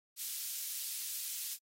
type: high-pass noise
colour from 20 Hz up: white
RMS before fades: -40 dBFS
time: 0.16-1.58 s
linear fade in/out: 50 ms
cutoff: 3700 Hz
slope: 12 dB/octave
effects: AAC 48 kbps